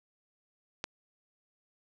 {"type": "click", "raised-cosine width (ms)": 0.2, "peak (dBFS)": -16, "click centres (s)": 0.841, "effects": ["8-bit"]}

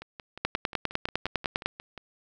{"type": "two click trains", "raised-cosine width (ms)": 0.3, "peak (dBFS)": [-24, -9], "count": [12, 13], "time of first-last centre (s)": [[0.02, 1.977], [0.45, 1.66]], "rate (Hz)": [5.62, 9.92], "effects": []}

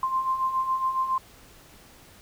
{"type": "beating tone pair", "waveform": "sine", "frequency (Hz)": [1042, 1049.2], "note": ["C6", "C6"], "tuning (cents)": [-7, 4], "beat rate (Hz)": 7.2, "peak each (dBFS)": [-31, -24], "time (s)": [0.03, 1.18], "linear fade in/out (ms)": 2, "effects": ["pink hiss -52 dBFS RMS until 2.21 s"]}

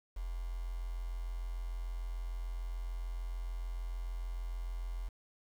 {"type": "tone with quantisation", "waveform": "sine", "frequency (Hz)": 43.37, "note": "F1", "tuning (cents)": -11, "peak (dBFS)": -36, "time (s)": [0.16, 5.09], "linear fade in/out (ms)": 10, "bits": 9, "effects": []}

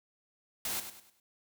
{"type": "noise with echo", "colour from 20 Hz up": "white", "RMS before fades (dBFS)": -35, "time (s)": [0.65, 0.8], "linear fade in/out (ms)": 2, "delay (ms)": 100, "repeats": 4, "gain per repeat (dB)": -9, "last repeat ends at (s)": 1.2, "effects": []}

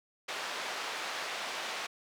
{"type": "band-pass noise", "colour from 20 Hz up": "pink", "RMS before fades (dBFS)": -38, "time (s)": [0.28, 1.87], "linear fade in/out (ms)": 10, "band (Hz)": [730, 4700], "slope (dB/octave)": 12, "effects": []}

